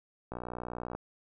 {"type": "click train", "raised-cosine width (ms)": 1, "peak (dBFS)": -24, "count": 39, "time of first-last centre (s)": [0.32, 0.95], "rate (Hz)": 60.3, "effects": []}